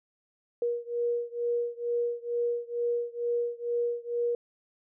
sine beating tone pair, 475.3 / 477.5 Hz, A#4 / A#4, +34 / +42 cents, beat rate 2.2 Hz, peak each -30 / -31 dBFS, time 0.62-4.35 s, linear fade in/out 2 ms, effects none

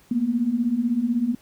sine beating tone pair, 226.2 / 242.2 Hz, A3 / B3, +48 / -34 cents, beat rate 16 Hz, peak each -25 / -21 dBFS, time 0.11-1.35 s, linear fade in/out 5 ms, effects pink hiss -56 dBFS RMS until 1.41 s

